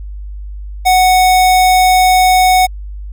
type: tone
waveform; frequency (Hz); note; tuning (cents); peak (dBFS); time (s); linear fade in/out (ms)
square; 740; F#5; 0; -7; 0.85-2.67; 20
effects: added 50 Hz sine -23 dBFS peak until 3.12 s